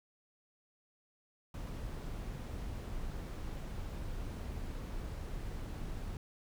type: noise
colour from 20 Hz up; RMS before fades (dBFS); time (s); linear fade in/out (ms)
brown; -41; 1.54-6.17; 2
effects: none